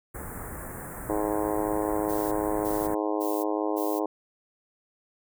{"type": "band-stop noise", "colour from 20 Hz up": "pink", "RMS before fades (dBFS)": -38, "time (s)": [0.14, 2.95], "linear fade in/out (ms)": 10, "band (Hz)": [1900, 8100], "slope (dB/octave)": 48}
{"type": "harmonic tone", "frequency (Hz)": 105.2, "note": "G#2", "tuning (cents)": 23, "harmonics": [3, 4, 5, 6, 7, 8, 9, 10], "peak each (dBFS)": [-29, -31, -33, -35, -36, -37, -38, -39], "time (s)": [1.09, 4.06], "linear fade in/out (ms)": 5}
{"type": "noise bursts", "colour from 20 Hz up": "violet", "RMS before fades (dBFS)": -39, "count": 4, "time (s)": [2.08, 4], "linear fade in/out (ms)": 20, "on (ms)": 240, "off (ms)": 320}
{"effects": []}